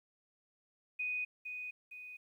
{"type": "tone with echo", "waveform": "sine", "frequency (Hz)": 2489, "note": "D#7", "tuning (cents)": 0, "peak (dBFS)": -34, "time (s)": [0.99, 1.25], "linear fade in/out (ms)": 10, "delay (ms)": 460, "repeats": 2, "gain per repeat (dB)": -6, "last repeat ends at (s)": 2.17, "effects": ["12-bit"]}